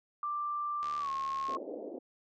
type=tone with pitch glide; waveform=sine; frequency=1180 to 1082.1 Hz; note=D6 to C#6; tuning=+8 to -42 cents; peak=-32 dBFS; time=0.23-1.57 s; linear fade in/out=2 ms; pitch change=-150 cents; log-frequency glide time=0.99-1.1 s
type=click train; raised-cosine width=0.2 ms; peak=-30 dBFS; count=54; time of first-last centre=0.83-1.549 s; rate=73.7 Hz
type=band-pass noise; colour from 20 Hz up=white; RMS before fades=-42 dBFS; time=1.48-1.99 s; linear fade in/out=10 ms; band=250 to 620 Hz; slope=48 dB/octave
effects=none